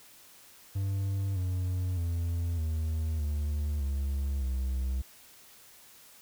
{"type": "tone with pitch steps", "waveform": "triangle", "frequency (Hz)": [97.8, 91.25, 85.14, 79.44, 74.12, 69.16, 64.52], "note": ["G2", "F#2", "F2", "D#2", "D2", "C#2", "C2"], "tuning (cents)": [-4, -24, -44, 37, 17, -3, -24], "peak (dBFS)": -26, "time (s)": [0.75, 5.02], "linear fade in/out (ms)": 10, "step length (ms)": 610, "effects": ["white hiss -55 dBFS RMS until 6.21 s"]}